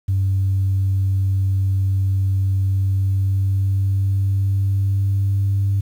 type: tone with pitch glide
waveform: sine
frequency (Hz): 96.3 to 98.89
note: G2 to G2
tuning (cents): -30 to +16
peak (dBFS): -14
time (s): 0.08-5.81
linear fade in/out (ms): 10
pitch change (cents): +46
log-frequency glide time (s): 2.64-5.69
effects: tanh soft clip ceiling -12 dBFS + 8-bit

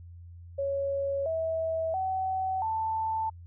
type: tone with pitch steps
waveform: sine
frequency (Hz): 554.4 / 648 / 757.3 / 885.2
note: C#5 / E5 / F#5 / A5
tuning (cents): 0 / -30 / +40 / +10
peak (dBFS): -27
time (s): 0.58-3.3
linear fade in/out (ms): 10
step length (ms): 680
effects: added 86 Hz sine -44 dBFS peak until 3.46 s

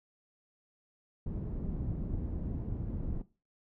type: low-pass noise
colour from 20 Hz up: pink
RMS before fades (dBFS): -36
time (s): 1.26-3.22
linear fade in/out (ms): 5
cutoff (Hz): 230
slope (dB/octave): 12
effects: noise-tail reverb RT60 0.3 s tail -17 dB re dry

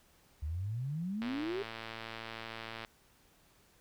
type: exponential sweep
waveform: sine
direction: up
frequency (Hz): 71.2 to 412.6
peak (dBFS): -34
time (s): 0.42-1.63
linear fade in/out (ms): 10
type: click train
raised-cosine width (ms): 0.3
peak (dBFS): -26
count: 185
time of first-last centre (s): 1.22-2.848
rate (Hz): 113
effects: pink hiss -66 dBFS RMS until 3.8 s

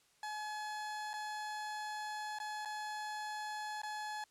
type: tone with dropouts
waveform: 30% pulse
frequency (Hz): 850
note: G#5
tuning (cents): +40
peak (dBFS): -37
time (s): 0.23-4.24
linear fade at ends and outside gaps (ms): 2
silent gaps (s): 1.133-1.138 / 2.387-2.4 / 2.65-2.656 / 3.818-3.833
effects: white hiss -70 dBFS RMS until 4.3 s + low-pass 9000 Hz 12 dB/octave

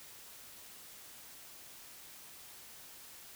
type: silence
effects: white hiss -53 dBFS RMS until 3.35 s

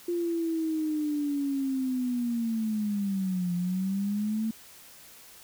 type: linear two-way sweep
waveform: sine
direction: down then up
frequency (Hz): 349.2 to 174.5 to 224.2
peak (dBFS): -26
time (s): 0.08-4.51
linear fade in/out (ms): 5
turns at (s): 3.54
effects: white hiss -51 dBFS RMS until 5.43 s

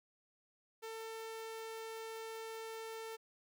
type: tone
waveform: sawtooth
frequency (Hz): 447.4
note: A4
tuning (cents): +29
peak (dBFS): -40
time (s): 0.82-3.17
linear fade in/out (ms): 20
effects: none

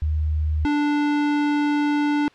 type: tone pair in turn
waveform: sine / square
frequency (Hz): 77 / 293.5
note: D#2 / D4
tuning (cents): -17 / -1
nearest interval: octave + major seventh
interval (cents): 2316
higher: second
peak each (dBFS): -19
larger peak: neither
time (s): 0.02-0.65 / 0.65-2.28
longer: second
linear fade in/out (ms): 0
effects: white hiss -53 dBFS RMS until 2.34 s + low-pass 3000 Hz 12 dB/octave

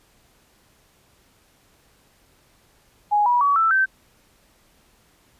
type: tone with pitch steps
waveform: sine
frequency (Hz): 830.6 / 970.8 / 1134.6 / 1326.1 / 1550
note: G#5 / B5 / C#6 / E6 / G6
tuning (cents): 0 / -30 / +40 / +10 / -20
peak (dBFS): -15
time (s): 3.11-3.86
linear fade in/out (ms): 20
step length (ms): 150
effects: pink hiss -59 dBFS RMS until 5.39 s + resampled to 32000 Hz

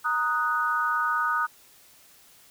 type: chord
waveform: sine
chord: D# minor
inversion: second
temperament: equal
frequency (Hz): 932.3 / 1244.5 / 1480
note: A#5 / D#6 / F#6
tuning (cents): 0 / 0 / 0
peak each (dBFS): -31 / -25 / -27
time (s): 0.04-1.47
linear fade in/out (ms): 20
effects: white hiss -55 dBFS RMS until 2.5 s

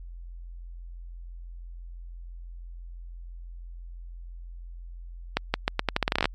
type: accelerating click train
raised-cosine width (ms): 0.3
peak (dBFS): -6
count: 15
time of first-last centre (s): 5.37-6.256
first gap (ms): 170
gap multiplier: 0.82
effects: added 43 Hz sine -38 dBFS peak until 6.34 s + MP3 64 kbps

